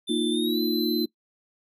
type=tone with pitch glide; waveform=square; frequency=3547 to 4051 Hz; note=A7 to B7; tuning=+13 to +43 cents; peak=-30 dBFS; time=0.07-1.06 s; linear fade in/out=20 ms; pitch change=+230 cents; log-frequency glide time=0.31-0.61 s
type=chord; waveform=sine; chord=Bb suspended fourth; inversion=none; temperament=just; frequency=233.1 / 310.8 / 349.6 Hz; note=Bb3 / Eb4 / F4; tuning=0 / -2 / +2 cents; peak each=-27 dBFS; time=0.09-1.06 s; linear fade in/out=10 ms
effects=noise-tail reverb RT60 0.1 s tail -21 dB re dry